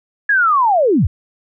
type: linear sweep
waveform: sine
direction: down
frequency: 1700 to 55 Hz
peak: -10 dBFS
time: 0.29-1.07 s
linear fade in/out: 5 ms
effects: none